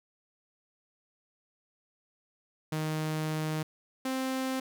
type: tone pair in turn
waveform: sawtooth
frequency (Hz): 155.8 / 262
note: D#3 / C4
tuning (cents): +3 / +2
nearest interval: major sixth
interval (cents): 899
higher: second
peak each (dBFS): -26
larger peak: neither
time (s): 2.72-3.63 / 4.05-4.6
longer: first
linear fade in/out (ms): 5
effects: none